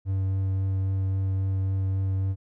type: tone with vibrato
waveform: triangle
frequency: 95.9 Hz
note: G2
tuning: 37 cents flat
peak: -21 dBFS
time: 0.05-2.36 s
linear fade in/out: 50 ms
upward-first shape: triangle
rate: 3.7 Hz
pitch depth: 10 cents each way
effects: none

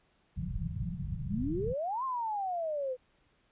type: low-pass noise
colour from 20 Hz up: white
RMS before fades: -36 dBFS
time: 0.36-1.74 s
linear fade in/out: 10 ms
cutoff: 190 Hz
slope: 96 dB/octave
type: exponential two-way sweep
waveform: sine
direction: up then down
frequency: 178.3 to 1078 to 494.3 Hz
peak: -31 dBFS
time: 1.27-2.97 s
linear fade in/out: 50 ms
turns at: 2.04 s
effects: pink hiss -70 dBFS RMS until 3.51 s + resampled to 8000 Hz

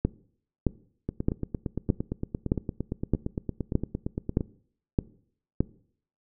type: two click trains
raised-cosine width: 3 ms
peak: -9 / -16 dBFS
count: 10 / 30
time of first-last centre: 0.05-5.606 / 1.09-4.408 s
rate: 1.62 / 8.74 Hz
effects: noise-tail reverb RT60 0.6 s tail -21 dB re dry

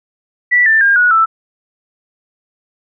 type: tone with pitch steps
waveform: sine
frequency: 1960 / 1776.7 / 1610.5 / 1459.9 / 1323.3 Hz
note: B6 / A6 / G6 / F#6 / E6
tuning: -14 / +16 / +46 / -24 / +6 cents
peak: -7 dBFS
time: 0.51-1.26 s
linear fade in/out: 20 ms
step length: 150 ms
effects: none

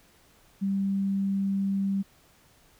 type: tone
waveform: sine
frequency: 196 Hz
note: G3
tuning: in tune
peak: -24 dBFS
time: 0.61-2.03 s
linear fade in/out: 20 ms
effects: pink hiss -60 dBFS RMS until 2.79 s

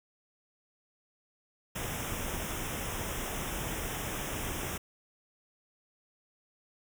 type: band-stop noise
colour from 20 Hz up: pink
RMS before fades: -36 dBFS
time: 1.75-4.78 s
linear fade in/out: 10 ms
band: 3600 to 5300 Hz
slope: 96 dB/octave
effects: none

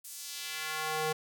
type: tone with high-pass filter sweep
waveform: square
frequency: 156 Hz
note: D#3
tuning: 5 cents sharp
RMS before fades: -36 dBFS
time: 0.04-1.13 s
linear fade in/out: 10 ms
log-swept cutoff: 9700 to 410 Hz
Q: 1
effects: none

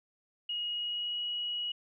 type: tone with pitch glide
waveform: sine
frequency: 2885 to 2910 Hz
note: F#7 to F#7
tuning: -44 to -29 cents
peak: -32 dBFS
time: 0.49-1.72 s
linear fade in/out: 5 ms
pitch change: +15 cents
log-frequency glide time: 0.65-1.2 s
effects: none

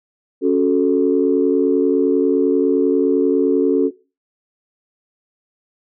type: chord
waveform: sine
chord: F# minor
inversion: second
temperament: equal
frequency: 277.2 / 370 / 440 Hz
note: C#4 / F#4 / A4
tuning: 0 / 0 / 0 cents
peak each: -16 dBFS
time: 0.41-3.91 s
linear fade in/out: 50 ms
effects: noise-tail reverb RT60 0.3 s tail -18 dB re dry + tanh soft clip ceiling -3 dBFS

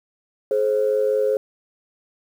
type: tone pair together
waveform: sine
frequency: 425.2 / 530 Hz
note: G#4 / C5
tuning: +41 / +22 cents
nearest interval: major third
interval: 381 cents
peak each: -19 dBFS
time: 0.51-1.37 s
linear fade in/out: 2 ms
effects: tanh soft clip ceiling -10 dBFS + 8-bit

